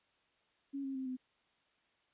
sine tone with pitch steps, 277.1 / 269.8 / 262.8 / 255.9 Hz, C#4 / C#4 / C4 / C4, -1 / -47 / +8 / -38 cents, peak -37 dBFS, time 0.73-1.17 s, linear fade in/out 20 ms, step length 110 ms, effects white hiss -74 dBFS RMS until 2.13 s + resampled to 8000 Hz

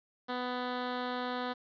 10% pulse tone, 248.8 Hz, B3, 13 cents sharp, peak -25 dBFS, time 0.28-1.54 s, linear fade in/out 20 ms, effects resampled to 11025 Hz + 10-bit

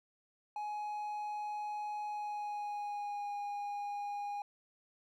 triangle tone with pitch glide, 838 to 817.4 Hz, G#5 to G#5, +15 to -28 cents, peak -35 dBFS, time 0.56-4.42 s, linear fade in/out 2 ms, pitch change -43 cents, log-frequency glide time 2.06-3.34 s, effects none

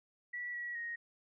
sine tone with pitch steps, 1948 / 1926 / 1872 Hz, B6 / B6 / A#6, -24 / -44 / +7 cents, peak -38 dBFS, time 0.33-0.96 s, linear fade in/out 10 ms, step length 210 ms, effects none

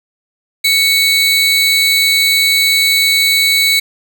40% pulse tone pair together, 2217 / 3950 Hz, C#7 / B7, 0 / 0 cents, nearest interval minor seventh, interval 1000 cents, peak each -11 dBFS, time 0.64-3.8 s, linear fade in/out 10 ms, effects none

